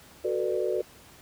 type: chord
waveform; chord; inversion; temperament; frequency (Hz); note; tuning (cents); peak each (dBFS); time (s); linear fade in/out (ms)
sine; B minor seventh; second; just; 370.4 / 444.5 / 493.9 / 592.7; F#4 / A4 / B4 / D5; +2 / +18 / 0 / +16; -29 / -31 / -31 / -32; 0.24-0.82; 10
effects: pink hiss -52 dBFS RMS until 1.21 s + high-pass 60 Hz 12 dB/octave